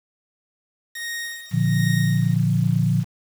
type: tone with tremolo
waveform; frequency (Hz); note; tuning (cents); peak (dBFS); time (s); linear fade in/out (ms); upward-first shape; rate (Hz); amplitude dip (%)
sawtooth; 1864.7; A#6; 0; -23; 0.95-2.34; 5; sine; 1.3; 85
type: chord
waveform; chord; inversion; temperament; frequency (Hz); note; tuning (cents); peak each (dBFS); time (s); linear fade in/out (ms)
sine; Bb major; none; equal; 116.54 / 146.83 / 174.61; Bb2 / D3 / F3; 0 / 0 / 0; -21; 1.51-3.05; 50
effects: 7-bit